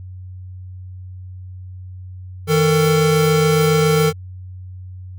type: tone pair together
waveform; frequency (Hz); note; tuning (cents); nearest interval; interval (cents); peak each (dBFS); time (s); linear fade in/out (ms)
square; 158.64 / 448.7; D#3 / A4; +34 / +34; octave + tritone; 1800; -16 / -16; 2.47-4.13; 50
effects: added 92 Hz sine -31 dBFS peak until 5.18 s